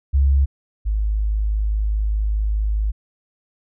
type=tone pair in turn; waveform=sine; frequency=68.5 / 52.42 Hz; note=C#2 / G#1; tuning=-20 / +17 cents; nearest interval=perfect fourth; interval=463 cents; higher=first; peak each=-12 / -17 dBFS; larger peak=first; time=0.13-0.46 / 0.85-2.92 s; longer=second; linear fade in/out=20 ms; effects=none